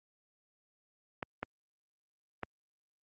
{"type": "clicks", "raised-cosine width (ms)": 0.5, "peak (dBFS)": -20, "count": 3, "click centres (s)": [1.228, 1.43, 2.433], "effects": ["high-pass 80 Hz 12 dB/octave", "Opus 48 kbps"]}